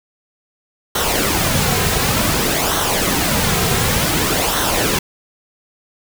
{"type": "noise with flanger", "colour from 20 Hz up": "pink", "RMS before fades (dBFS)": -17, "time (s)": [0.95, 4.99], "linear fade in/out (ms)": 5, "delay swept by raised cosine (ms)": [0.41, 3.51], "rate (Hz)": 0.55, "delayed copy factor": -0.55, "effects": []}